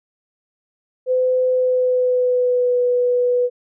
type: tone with pitch glide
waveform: sine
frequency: 509 to 492.2 Hz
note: C5 to B4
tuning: -48 to -6 cents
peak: -14 dBFS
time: 1.06-3.5 s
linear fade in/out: 50 ms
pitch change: -58 cents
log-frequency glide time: 1.5-2.8 s
effects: none